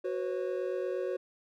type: chord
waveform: triangle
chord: F# suspended fourth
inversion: none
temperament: equal with one note detuned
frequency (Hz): 370 / 493.9 / 542.3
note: F#4 / B4 / C#5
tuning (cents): 0 / 0 / -38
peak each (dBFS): -32 / -35 / -34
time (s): 0.04-1.17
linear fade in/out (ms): 10
effects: none